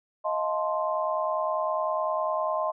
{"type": "chord", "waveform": "sine", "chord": "F dominant seventh", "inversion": "third", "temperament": "just", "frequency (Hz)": [628.6, 698.5, 873.1, 1047.7], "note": ["Eb5", "F5", "A5", "C6"], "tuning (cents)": [18, 0, -14, 2], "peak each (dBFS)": [-28, -34, -34, -29], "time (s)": [0.24, 2.72], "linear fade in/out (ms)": 20, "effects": []}